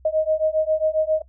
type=beating tone pair; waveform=sine; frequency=622.3 / 629.7 Hz; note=D#5 / D#5; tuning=0 / +21 cents; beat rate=7.4 Hz; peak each=-21 dBFS; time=0.05-1.22 s; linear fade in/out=5 ms; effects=noise-tail reverb RT60 0.1 s tail -21 dB re dry + added 64 Hz sine -48 dBFS peak until 1.28 s